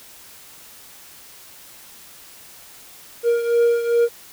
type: beating tone pair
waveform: triangle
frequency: 470 / 472.5 Hz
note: A#4 / A#4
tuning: +14 / +23 cents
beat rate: 2.5 Hz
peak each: -14 / -20 dBFS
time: 3.23-4.09 s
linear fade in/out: 50 ms
effects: white hiss -44 dBFS RMS until 4.32 s